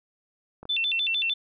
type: clicks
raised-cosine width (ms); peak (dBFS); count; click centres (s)
1; -28 / -26; 2; 0.63 / 0.654
type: tone with vibrato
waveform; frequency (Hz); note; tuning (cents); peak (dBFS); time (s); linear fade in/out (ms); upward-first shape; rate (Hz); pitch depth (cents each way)
sine; 3081; G7; -31; -23; 0.69-1.34; 10; square; 6.6; 230
effects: none